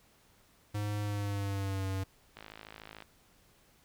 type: tone with pitch glide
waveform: square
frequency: 103.83 to 95.76 Hz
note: G#2 to G2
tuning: 0 to -40 cents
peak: -33 dBFS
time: 0.74-2.04 s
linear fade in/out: 10 ms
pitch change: -140 cents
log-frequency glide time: 1.02-1.86 s
type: click train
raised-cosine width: 0.3 ms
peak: -30 dBFS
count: 36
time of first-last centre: 2.37-3.023 s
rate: 53.6 Hz
effects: pink hiss -65 dBFS RMS until 3.84 s